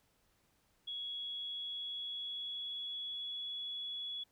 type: tone with pitch glide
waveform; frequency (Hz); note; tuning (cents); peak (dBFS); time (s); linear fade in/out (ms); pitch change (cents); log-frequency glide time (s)
sine; 3346 to 3383; G#7 to G#7; +12 to +31; -39; 0.87-4.24; 10; +19; 1.2-3.54
effects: pink hiss -74 dBFS RMS until 4.31 s